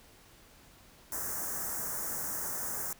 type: band-stop noise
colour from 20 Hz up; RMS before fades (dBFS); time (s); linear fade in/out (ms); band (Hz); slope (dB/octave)
white; -36; 1.12-2.93; 2; 1800 to 5800; 48
effects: pink hiss -58 dBFS RMS until 2.99 s